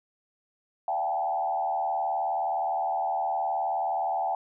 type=tone with frequency modulation; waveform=sine; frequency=771 Hz; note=G5; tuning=29 cents flat; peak=-25 dBFS; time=0.88-4.35 s; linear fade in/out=2 ms; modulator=79.3 Hz; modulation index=1.2; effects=none